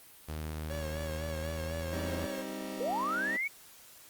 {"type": "tone with pitch glide", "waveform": "sawtooth", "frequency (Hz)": [77.6, 83.65], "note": ["D#2", "E2"], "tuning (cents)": [-4, 26], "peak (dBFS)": -32, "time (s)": [0.28, 2.26], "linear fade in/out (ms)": 10, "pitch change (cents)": 130, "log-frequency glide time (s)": [0.95, 2.13]}
{"type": "tone with vibrato", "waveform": "45% pulse", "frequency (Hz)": 554.4, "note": "C#5", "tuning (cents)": 0, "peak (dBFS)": -39, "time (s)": [0.7, 2.42], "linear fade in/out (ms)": 2, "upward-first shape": "sine", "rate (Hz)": 4, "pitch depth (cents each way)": 56}
{"type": "chord", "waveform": "25% pulse", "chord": "C minor", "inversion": "second", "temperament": "just", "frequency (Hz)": [196.22, 261.6, 314], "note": ["G3", "C4", "Eb4"], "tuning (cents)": [2, 0, 16], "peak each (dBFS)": [-39, -38, -38], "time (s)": [1.92, 3.37], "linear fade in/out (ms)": 10}
{"type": "linear sweep", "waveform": "sine", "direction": "up", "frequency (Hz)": [445.4, 2279], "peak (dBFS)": -30, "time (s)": [2.8, 3.48], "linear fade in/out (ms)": 10}
{"effects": ["white hiss -55 dBFS RMS until 4.09 s", "Opus 32 kbps"]}